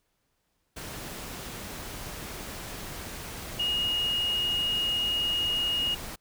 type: tone in noise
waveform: sine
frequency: 2868 Hz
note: F7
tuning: 45 cents sharp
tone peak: -25 dBFS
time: 3.59-5.95 s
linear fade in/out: 10 ms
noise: pink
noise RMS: -39 dBFS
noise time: 0.76-6.16 s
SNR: +11 dB
effects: pink hiss -75 dBFS RMS until 6.2 s